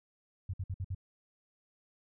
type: tone bursts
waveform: sine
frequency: 93.8 Hz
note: F#2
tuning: 24 cents sharp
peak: -33 dBFS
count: 5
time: 0.49-0.948 s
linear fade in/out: 5 ms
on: 46 ms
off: 57 ms
effects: none